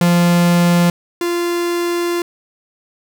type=tone pair in turn; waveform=45% pulse; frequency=173.7 / 346.4 Hz; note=F3 / F4; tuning=-9 / -14 cents; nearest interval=octave; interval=1195 cents; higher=second; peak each=-10 / -16 dBFS; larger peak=first; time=0.01-0.9 / 1.21-2.22 s; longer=second; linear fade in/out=2 ms; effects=none